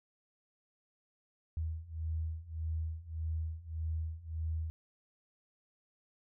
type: beating tone pair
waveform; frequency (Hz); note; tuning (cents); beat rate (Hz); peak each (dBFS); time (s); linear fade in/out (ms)
sine; 79.3 / 81; D#2 / E2; +33 / -30; 1.7; -39 / -37; 1.57-4.7; 0
effects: none